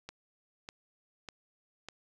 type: click train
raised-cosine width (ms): 0.2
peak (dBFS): -25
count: 4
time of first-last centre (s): 0.09-1.886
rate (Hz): 1.67
effects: none